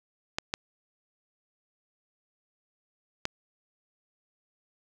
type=clicks; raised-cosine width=0.2 ms; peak=-11 dBFS; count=3; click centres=0.385 / 0.539 / 3.254 s; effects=none